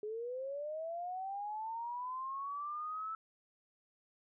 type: linear sweep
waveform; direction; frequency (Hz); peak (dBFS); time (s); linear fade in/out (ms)
sine; up; 415.3 to 1318.5; -38; 0.03-3.15; 2
effects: none